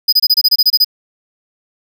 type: tone bursts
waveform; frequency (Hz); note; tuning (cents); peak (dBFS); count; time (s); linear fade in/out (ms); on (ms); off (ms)
square; 4978; D#8; 0; -7; 11; 0.08-0.846; 10; 46; 26
effects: none